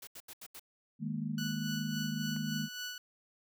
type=noise bursts; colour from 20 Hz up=white; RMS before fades=-48 dBFS; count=5; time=0.02-0.596 s; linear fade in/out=5 ms; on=52 ms; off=79 ms
type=chord; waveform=sine; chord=D# suspended fourth; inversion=none; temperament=equal; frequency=155.56 / 207.7 / 233.1 Hz; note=D#3 / G#3 / A#3; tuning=0 / 0 / 0 cents; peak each=-38 dBFS; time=0.99-2.69 s; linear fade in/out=50 ms
type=tone with tremolo; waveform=15% pulse; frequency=1480 Hz; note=F#6; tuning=in tune; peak=-31 dBFS; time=1.38-2.98 s; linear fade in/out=2 ms; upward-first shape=sine; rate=3.6 Hz; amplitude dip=50%
type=click; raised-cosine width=0.5 ms; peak=-36 dBFS; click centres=2.364 s
effects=none